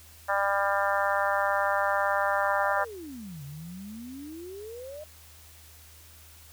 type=harmonic tone; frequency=199 Hz; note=G3; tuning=26 cents sharp; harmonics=3 / 4 / 5 / 6 / 7 / 8 / 9; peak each=-29 / -30 / -31 / -32 / -32 / -33 / -34 dBFS; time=0.28-2.85 s; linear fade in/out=20 ms
type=exponential two-way sweep; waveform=sine; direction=down then up; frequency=1168 to 136.6 to 622 Hz; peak=-38 dBFS; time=2.43-5.04 s; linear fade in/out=5 ms; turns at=3.44 s
effects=added 79 Hz sine -53 dBFS peak until 6.52 s + white hiss -53 dBFS RMS until 6.52 s